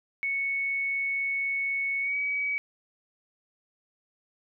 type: tone with pitch glide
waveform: sine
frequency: 2214 to 2271 Hz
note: C#7 to C#7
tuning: -3 to +41 cents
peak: -26 dBFS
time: 0.23-2.58 s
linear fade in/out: 0 ms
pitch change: +44 cents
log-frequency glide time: 2.01-2.16 s
effects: none